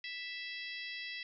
harmonic tone with a mistuned harmonic, 659.3 Hz, E5, in tune, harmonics 3 / 4 / 5 / 6 / 7 / 8, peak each -44 / -46 / -48 / -50 / -51 / -52 dBFS, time 0.04-1.23 s, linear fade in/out 2 ms, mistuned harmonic 7, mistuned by +38 cents, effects none

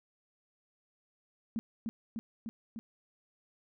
sine tone with echo, 225.1 Hz, A3, 40 cents sharp, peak -31 dBFS, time 1.56-1.59 s, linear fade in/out 0 ms, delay 300 ms, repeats 4, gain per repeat -2 dB, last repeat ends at 2.79 s, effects none

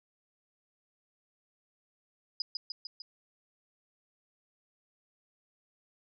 sine tone with echo, 4978 Hz, D#8, in tune, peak -29 dBFS, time 2.4-2.42 s, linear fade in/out 2 ms, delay 150 ms, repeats 4, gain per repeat -3 dB, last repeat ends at 3.02 s, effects none

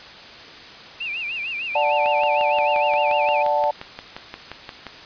sine tone with vibrato, 2564 Hz, E7, 49 cents flat, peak -25 dBFS, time 1-3.43 s, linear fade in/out 10 ms, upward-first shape sine, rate 6.6 Hz, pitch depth 160 cents each way
sine chord, D major, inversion none, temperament equal, 587.3 / 740 / 880 Hz, D5 / F#5 / A5, 0 / 0 / 0 cents, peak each -21 / -24 / -20 dBFS, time 1.75-3.71 s, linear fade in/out 5 ms
click train, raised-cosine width 0.3 ms, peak -16 dBFS, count 17, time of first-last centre 2.06-4.867 s, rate 5.7 Hz
effects white hiss -40 dBFS RMS until 5.05 s + resampled to 11025 Hz

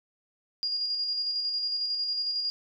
sine tone with tremolo, 4837 Hz, D#8, 50 cents flat, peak -26 dBFS, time 0.63-2.5 s, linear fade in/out 0 ms, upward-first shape square, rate 11 Hz, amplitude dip 30%, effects none

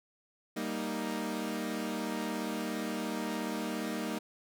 sawtooth chord, Eb major, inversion first, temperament equal, 196 / 233.1 / 311.1 Hz, G3 / Bb3 / Eb4, 0 / 0 / 0 cents, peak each -35 / -33 / -34 dBFS, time 0.56-4.19 s, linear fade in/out 10 ms, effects none

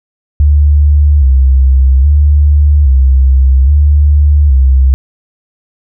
sine tone with vibrato, 69.5 Hz, C#2, 5 cents sharp, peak -3 dBFS, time 0.4-4.94 s, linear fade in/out 0 ms, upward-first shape square, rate 0.61 Hz, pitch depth 89 cents each way, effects none

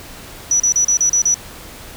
sine tone bursts, 5900 Hz, F#8, 6 cents flat, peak -11 dBFS, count 7, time 0.51-1.343 s, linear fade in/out 2 ms, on 89 ms, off 35 ms, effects pink hiss -36 dBFS RMS until 1.96 s

